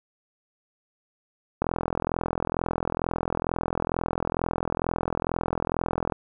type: click train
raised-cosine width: 1 ms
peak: -11 dBFS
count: 191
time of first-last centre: 1.62-6.122 s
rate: 42.2 Hz
effects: none